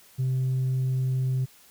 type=tone with tanh clipping; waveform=triangle; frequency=130 Hz; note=C3; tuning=11 cents flat; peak=-23 dBFS; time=0.18-1.46 s; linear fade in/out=20 ms; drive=6 dB; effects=white hiss -55 dBFS RMS until 1.7 s